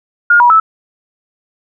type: tone with pitch steps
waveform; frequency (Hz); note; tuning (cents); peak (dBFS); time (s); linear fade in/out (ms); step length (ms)
sine; 1421 / 965 / 1309; F6 / B5 / E6; +30 / -40 / -13; -4; 0.3-0.6; 5; 100
effects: none